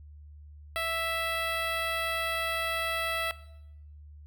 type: tone with notch filter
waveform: 10% pulse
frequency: 659 Hz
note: E5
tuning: 1 cent flat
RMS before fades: -31 dBFS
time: 0.76-3.31 s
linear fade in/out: 0 ms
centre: 6600 Hz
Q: 0.71
effects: noise-tail reverb RT60 0.8 s tail -18 dB re dry + added 74 Hz sine -46 dBFS peak until 4.26 s